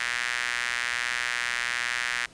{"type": "tone with high-pass filter", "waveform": "sawtooth", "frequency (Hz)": 121.2, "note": "B2", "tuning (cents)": -32, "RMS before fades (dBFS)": -29, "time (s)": [0, 2.26], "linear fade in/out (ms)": 5, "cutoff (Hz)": 1800, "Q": 3, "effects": ["pink hiss -53 dBFS RMS until 2.33 s", "resampled to 22050 Hz"]}